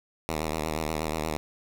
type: tone with vibrato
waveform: 5% pulse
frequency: 78.2 Hz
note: D#2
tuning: 9 cents sharp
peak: -17 dBFS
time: 0.29-1.37 s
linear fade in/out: 0 ms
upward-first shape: sine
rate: 8.4 Hz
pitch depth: 70 cents each way
effects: none